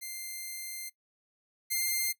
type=tone pair in turn; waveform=5% pulse; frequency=2093 / 2102 Hz; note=C7 / C7; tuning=0 / +7 cents; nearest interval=unison; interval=7 cents; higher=second; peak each=-28 / -18 dBFS; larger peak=second; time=0.01-0.9 / 1.7-2.13 s; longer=first; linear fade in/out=20 ms; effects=noise-tail reverb RT60 0.1 s tail -19 dB re dry